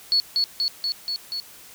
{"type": "tone with echo", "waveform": "sine", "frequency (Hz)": 4398, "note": "C#8", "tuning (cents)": -14, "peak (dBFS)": -16, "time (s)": [0.12, 0.2], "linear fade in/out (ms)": 0, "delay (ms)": 240, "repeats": 5, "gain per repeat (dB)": -2, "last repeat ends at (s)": 1.4, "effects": ["white hiss -46 dBFS RMS until 1.74 s"]}